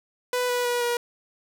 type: tone with pitch steps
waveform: sawtooth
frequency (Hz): 496.2 / 490.5 / 484.9 / 479.3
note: B4 / B4 / B4 / A#4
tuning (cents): +8 / -12 / -32 / +48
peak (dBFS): -19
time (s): 0.33-0.97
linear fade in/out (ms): 2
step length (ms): 160
effects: none